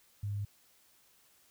sine tone, 102 Hz, G#2, 31 cents flat, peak -33 dBFS, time 0.23-0.45 s, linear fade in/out 5 ms, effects white hiss -66 dBFS RMS until 1.5 s

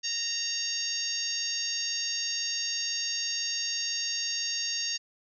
harmonic tone, 926 Hz, A#5, 12 cents flat, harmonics 2 / 3 / 4 / 5 / 6 / 7, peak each -41 / -38 / -40 / -33 / -35 / -35 dBFS, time 0.03-4.98 s, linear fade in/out 20 ms, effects none

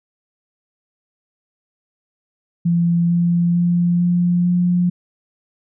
sine tone with pitch steps, 170.8 / 172.39 / 173.99 / 175.6 / 177.23 Hz, F3 / F3 / F3 / F3 / F3, -38 / -22 / -6 / +10 / +26 cents, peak -13 dBFS, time 2.65-4.9 s, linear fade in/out 10 ms, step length 450 ms, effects none

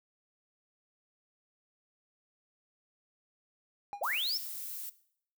triangle tone with exponential decay, 812 Hz, G#5, 39 cents flat, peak -32 dBFS, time 3.93-4.1 s, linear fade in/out 0 ms, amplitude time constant 35 ms
sine linear sweep, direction up, 455.5 to 5588 Hz, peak -30 dBFS, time 4.01-4.38 s, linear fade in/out 10 ms
violet noise, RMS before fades -41 dBFS, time 4.03-4.9 s, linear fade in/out 10 ms
effects noise-tail reverb RT60 0.6 s tail -17 dB re dry

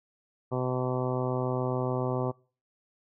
harmonic tone, 127.1 Hz, C3, 50 cents flat, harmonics 1 / 2 / 3 / 4 / 5 / 6 / 7 / 8 / 9, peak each -31 / -35 / -33 / -35 / -37 / -41 / -40 / -42 / -41 dBFS, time 0.51-2.32 s, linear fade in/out 20 ms, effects noise-tail reverb RT60 0.4 s tail -24 dB re dry

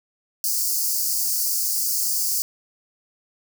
white high-pass noise, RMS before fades -23 dBFS, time 0.44-2.42 s, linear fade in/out 0 ms, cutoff 4500 Hz, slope 96 dB/octave, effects none

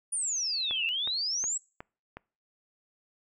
sine exponential two-way sweep, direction down then up, 9700 to 2684 to 7880 Hz, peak -28 dBFS, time 0.12-1.58 s, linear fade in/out 10 ms, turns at 0.85 s
sine tone with exponential growth, 2628 Hz, E7, 6 cents flat, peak -29 dBFS, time 0.2-0.89 s, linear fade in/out 0 ms, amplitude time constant 150 ms
click train, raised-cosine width 0.5 ms, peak -25 dBFS, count 5, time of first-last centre 0.71-2.17 s, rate 2.74 Hz
effects noise-tail reverb RT60 0.4 s tail -26 dB re dry

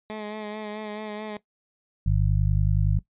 15% pulse tone with vibrato, 212.4 Hz, G#3, 39 cents sharp, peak -26 dBFS, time 0.1-1.37 s, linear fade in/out 0 ms, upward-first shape sine, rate 4.6 Hz, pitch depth 31 cents each way
harmonic tone, 50.6 Hz, G#1, 44 cents flat, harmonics 1 / 2 / 3, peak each -22 / -23 / -26 dBFS, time 2.06-2.99 s, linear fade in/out 5 ms
effects noise-tail reverb RT60 0.1 s tail -17 dB re dry + resampled to 8000 Hz

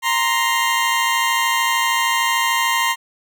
20% pulse tone pair together, 933.3 / 1046.5 Hz, A#5 / C6, +2 / 0 cents, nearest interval major second, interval 198 cents, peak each -14 dBFS, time 0.02-2.96 s, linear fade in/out 50 ms, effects none

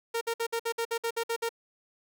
sawtooth tone bursts, 461.7 Hz, A#4, 17 cents flat, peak -24 dBFS, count 11, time 0.14-1.492 s, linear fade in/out 10 ms, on 72 ms, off 56 ms, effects none

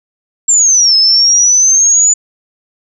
sine exponential two-way sweep, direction down then up, 7480 to 5160 to 7010 Hz, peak -5 dBFS, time 0.48-2.14 s, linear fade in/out 10 ms, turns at 0.96 s, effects none

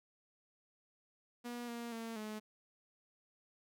sawtooth tone with pitch steps, 240.7 / 235.6 / 227.7 / 214.3 Hz, B3 / A#3 / A#3 / A3, -44 / +19 / -40 / -45 cents, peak -38 dBFS, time 1.44-2.4 s, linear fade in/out 20 ms, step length 240 ms, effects none

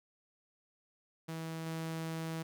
sawtooth tone with level steps, 162.3 Hz, E3, 27 cents flat, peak -35 / -33 dBFS, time 1.28-2.43 s, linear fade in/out 10 ms, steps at 1.66 s, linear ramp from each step 5 ms, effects none

